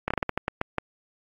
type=slowing click train; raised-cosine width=0.5 ms; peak=-10 dBFS; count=10; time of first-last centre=0.08-0.783 s; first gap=25 ms; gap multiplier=1.27; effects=AAC 48 kbps